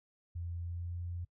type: tone with pitch glide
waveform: sine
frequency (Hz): 85.8 to 87.15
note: F2 to F2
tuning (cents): -30 to -3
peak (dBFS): -37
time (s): 0.35-1.25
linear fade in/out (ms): 10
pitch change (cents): +27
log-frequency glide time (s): 0.6-1
effects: noise-tail reverb RT60 0.1 s tail -22 dB re dry